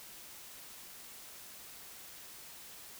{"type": "silence", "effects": ["white hiss -51 dBFS RMS until 2.99 s"]}